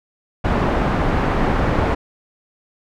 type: low-pass noise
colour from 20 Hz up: pink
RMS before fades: -18 dBFS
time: 0.44-1.95 s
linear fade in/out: 10 ms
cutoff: 1400 Hz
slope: 12 dB/octave
effects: none